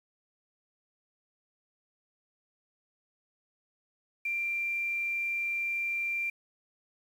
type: tone with quantisation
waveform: sine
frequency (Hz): 2369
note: D7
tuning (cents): +14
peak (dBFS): -29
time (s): 4.25-6.3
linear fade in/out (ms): 5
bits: 9
effects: none